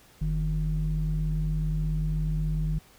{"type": "tone pair together", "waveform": "sine", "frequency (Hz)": [46.25, 155.56], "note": ["F#1", "D#3"], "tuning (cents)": [0, 0], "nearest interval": "octave + major sixth", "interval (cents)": 2100, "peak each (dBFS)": -26, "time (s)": [0.21, 2.79], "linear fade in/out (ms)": 10, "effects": ["tanh soft clip ceiling -19 dBFS", "pink hiss -56 dBFS RMS until 2.98 s"]}